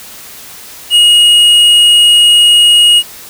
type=tone with hard clipping; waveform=sine; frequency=2880 Hz; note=F#7; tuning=47 cents flat; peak=-4 dBFS; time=0.9-3.03 s; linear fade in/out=50 ms; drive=6 dB; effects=white hiss -31 dBFS RMS until 3.29 s